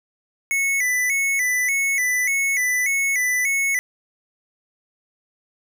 square tone with vibrato, 2093 Hz, C7, in tune, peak -19 dBFS, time 0.51-3.79 s, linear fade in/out 0 ms, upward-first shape square, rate 1.7 Hz, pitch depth 86 cents each way, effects none

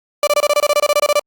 35% pulse tone bursts, 587 Hz, D5, 1 cent flat, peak -9 dBFS, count 15, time 0.23-1.195 s, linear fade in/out 2 ms, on 41 ms, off 25 ms, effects Opus 48 kbps

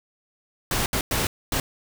pink noise bursts at uneven times, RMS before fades -24 dBFS, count 4, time 0.71-0.86 / 0.93-1.01 / 1.11-1.27 / 1.52-1.6 s, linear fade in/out 2 ms, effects none

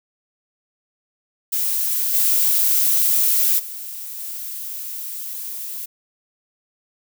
violet noise with level steps, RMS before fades -21 / -17 / -32 / -30 dBFS, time 1.52-5.86 s, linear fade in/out 10 ms, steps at 2.13 / 3.58 / 4.18 s, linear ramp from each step 20 ms, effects none

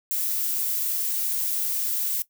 violet noise, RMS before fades -26 dBFS, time 0.11-2.22 s, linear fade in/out 0 ms, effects noise-tail reverb RT60 0.1 s tail -17 dB re dry

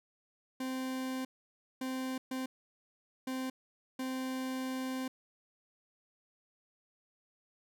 40% pulse tone bursts at uneven times, 260 Hz, C4, 11 cents flat, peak -34 dBFS, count 5, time 0.6-1.25 / 1.81-2.18 / 2.31-2.46 / 3.27-3.5 / 3.99-5.08 s, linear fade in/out 5 ms, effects none

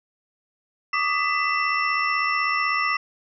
sine tone cluster, 1154 / 1230 / 1997 / 2676 / 5410 Hz, D6 / D#6 / B6 / E7 / E8, -31 / -20 / +19 / +25 / +44 cents, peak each -26 / -26 / -25 / -28 / -33 dBFS, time 0.93-2.97 s, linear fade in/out 5 ms, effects none

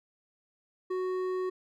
sine tone with hard clipping, 370 Hz, F#4, in tune, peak -31 dBFS, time 0.9-1.5 s, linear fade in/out 10 ms, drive 8 dB, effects none

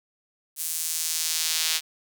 sawtooth tone with high-pass filter sweep, 160 Hz, D#3, 49 cents sharp, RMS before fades -27 dBFS, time 0.56-1.81 s, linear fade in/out 50 ms, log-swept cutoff 9700 to 3500 Hz, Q 1, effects none

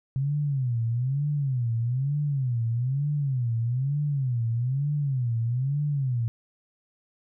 sine tone with vibrato, 130.1 Hz, C3, 9 cents flat, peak -23 dBFS, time 0.16-6.28 s, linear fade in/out 0 ms, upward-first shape sine, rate 1.1 Hz, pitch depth 220 cents each way, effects none

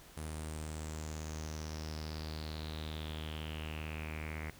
sawtooth tone with low-pass filter sweep, 77.78 Hz, D#2, in tune, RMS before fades -42 dBFS, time 0.17-4.5 s, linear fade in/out 0 ms, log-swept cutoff 9900 to 2100 Hz, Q 6.4, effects pink hiss -57 dBFS RMS until 4.59 s

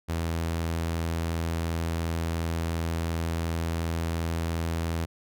sawtooth tone, 82.8 Hz, E2, 8 cents sharp, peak -23 dBFS, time 0.08-5.06 s, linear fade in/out 20 ms, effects none

